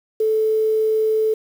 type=tone with quantisation; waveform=sine; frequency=436.9 Hz; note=A4; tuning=12 cents flat; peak=-15 dBFS; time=0.2-1.34 s; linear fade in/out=5 ms; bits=7; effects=none